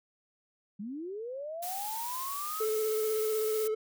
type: linear sweep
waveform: sine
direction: up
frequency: 190 to 1318.5 Hz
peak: -36 dBFS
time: 0.79-2.66 s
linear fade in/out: 10 ms
type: noise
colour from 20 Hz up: blue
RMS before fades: -39 dBFS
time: 1.62-3.68 s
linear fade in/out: 10 ms
type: tone with vibrato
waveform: triangle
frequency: 434.4 Hz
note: A4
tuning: 22 cents flat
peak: -26 dBFS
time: 2.6-3.75 s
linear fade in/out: 10 ms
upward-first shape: sine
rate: 16 Hz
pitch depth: 22 cents each way
effects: none